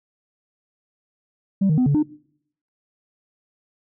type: tone with pitch steps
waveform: sine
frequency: 195 / 154.9 / 252.5 / 142.8 / 302.1 Hz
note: G3 / D#3 / B3 / D3 / D4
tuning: -9 / -7 / +39 / -48 / +49 cents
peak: -13 dBFS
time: 1.61-2.03 s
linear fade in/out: 10 ms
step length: 84 ms
effects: noise-tail reverb RT60 0.7 s tail -24 dB re dry + tanh soft clip ceiling -13 dBFS